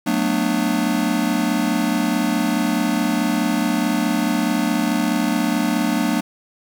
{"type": "chord", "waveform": "square", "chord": "B minor seventh", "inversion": "second", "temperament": "just", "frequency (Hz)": [185.21, 222.2, 246.9, 296.3], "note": ["F#3", "A3", "B3", "D4"], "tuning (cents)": [2, 17, 0, 15], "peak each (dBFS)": [-26, -23, -24, -23], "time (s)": [0.06, 6.21], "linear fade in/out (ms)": 10, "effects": ["8-bit"]}